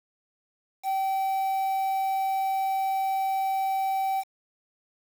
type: tone with quantisation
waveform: triangle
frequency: 772 Hz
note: G5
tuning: 27 cents flat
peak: -22 dBFS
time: 0.83-4.24 s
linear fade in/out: 50 ms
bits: 7
effects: none